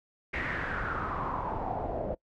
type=noise with low-pass filter sweep; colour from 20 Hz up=pink; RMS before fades=-33 dBFS; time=0.33-2.15 s; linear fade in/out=10 ms; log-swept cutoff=2100 to 580 Hz; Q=4.9; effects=noise-tail reverb RT60 0.1 s tail -23 dB re dry + MP3 96 kbps